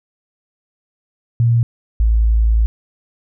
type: tone pair in turn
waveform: sine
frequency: 117.4 / 55.41 Hz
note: A#2 / A1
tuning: +13 / +13 cents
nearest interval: octave + minor second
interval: 1300 cents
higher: first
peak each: -10 dBFS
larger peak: neither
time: 1.4-1.63 / 2-2.66 s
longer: second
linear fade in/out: 0 ms
effects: none